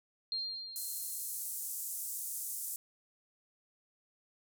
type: tone with exponential decay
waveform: sine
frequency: 4198 Hz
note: C8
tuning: 5 cents sharp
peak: -32 dBFS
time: 0.32-1.7 s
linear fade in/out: 1 ms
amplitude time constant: 300 ms
type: band-pass noise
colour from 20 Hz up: white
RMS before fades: -40 dBFS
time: 0.76-2.76 s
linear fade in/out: 0 ms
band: 7300 to 15000 Hz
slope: 24 dB/octave
effects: none